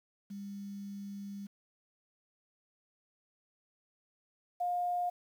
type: tone pair in turn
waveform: sine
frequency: 200 / 710 Hz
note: G3 / F5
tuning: +35 / +28 cents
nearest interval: octave + minor seventh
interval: 2193 cents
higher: second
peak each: -40 / -30 dBFS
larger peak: second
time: 0.3-1.47 / 4.6-5.1 s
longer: first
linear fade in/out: 10 ms
effects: 10-bit